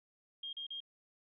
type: tone bursts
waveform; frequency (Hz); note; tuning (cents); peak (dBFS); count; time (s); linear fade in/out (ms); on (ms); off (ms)
sine; 3224; G7; +48; -40; 3; 0.43-0.804; 5; 100; 37
effects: none